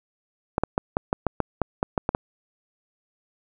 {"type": "clicks", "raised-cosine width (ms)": 1, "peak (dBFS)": -7, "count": 12, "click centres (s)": [0.581, 0.636, 0.779, 0.969, 1.129, 1.267, 1.403, 1.617, 1.829, 1.978, 2.091, 2.149], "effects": []}